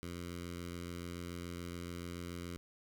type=tone with notch filter; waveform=10% pulse; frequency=87 Hz; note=F2; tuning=6 cents flat; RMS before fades=-44 dBFS; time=0.03-2.57 s; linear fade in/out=0 ms; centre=710 Hz; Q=0.88; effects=none